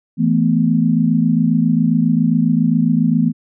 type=chord; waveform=sine; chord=E suspended fourth; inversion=none; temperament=just; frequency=164.81 / 219.8 / 247.2 Hz; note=E3 / A3 / B3; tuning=0 / -2 / +2 cents; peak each=-16 dBFS; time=0.17-3.33 s; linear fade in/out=50 ms; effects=none